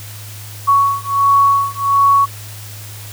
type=beating tone pair; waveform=sine; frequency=1115 / 1116.4 Hz; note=C#6 / C#6; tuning=+10 / +12 cents; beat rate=1.4 Hz; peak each=-13 dBFS; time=0.67-2.26 s; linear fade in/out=20 ms; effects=added 104 Hz sine -31 dBFS peak until 3.12 s + white hiss -35 dBFS RMS until 3.12 s